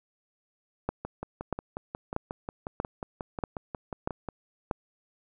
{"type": "two click trains", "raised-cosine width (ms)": 1, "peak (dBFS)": [-14, -20], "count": [7, 19], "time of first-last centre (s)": [[0.89, 4.712], [1.05, 4.287]], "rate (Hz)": [1.57, 5.56], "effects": []}